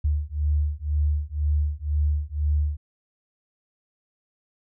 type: beating tone pair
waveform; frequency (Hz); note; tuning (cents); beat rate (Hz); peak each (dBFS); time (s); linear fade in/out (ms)
sine; 73.42 / 75.42; D2 / D2; 0 / +47; 2; -24; 0.04-2.77; 10
effects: none